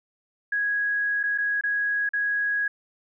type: tone with dropouts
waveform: sine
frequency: 1659 Hz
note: G#6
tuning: 2 cents flat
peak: -22 dBFS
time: 0.52-2.68 s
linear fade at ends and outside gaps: 5 ms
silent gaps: 1.231-1.236 / 1.378-1.383 / 1.611-1.636 / 2.091-2.134 s
effects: none